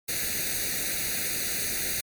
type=noise with comb filter; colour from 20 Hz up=white; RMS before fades=-29 dBFS; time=0.08-2.01 s; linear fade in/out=10 ms; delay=0.47 ms; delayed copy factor=+1; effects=MP3 96 kbps